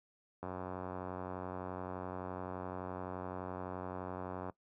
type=click train; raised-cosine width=1 ms; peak=-27 dBFS; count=374; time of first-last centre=0.43-4.498 s; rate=91.7 Hz; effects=noise-tail reverb RT60 0.1 s tail -20 dB re dry + high-pass 80 Hz 12 dB/octave